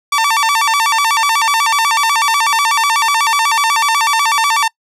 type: tone with vibrato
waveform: sawtooth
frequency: 1018 Hz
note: C6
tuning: 48 cents flat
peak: -7 dBFS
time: 0.12-4.68 s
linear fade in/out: 5 ms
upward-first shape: square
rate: 8.1 Hz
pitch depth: 210 cents each way
effects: noise-tail reverb RT60 0.1 s tail -26 dB re dry + low-pass 11000 Hz 12 dB/octave